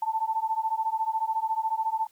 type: beating tone pair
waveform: sine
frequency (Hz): 880 / 894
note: A5 / A5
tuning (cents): 0 / +27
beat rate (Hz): 14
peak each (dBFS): -28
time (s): 0.02-2.07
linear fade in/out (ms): 5
effects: white hiss -63 dBFS RMS until 2.11 s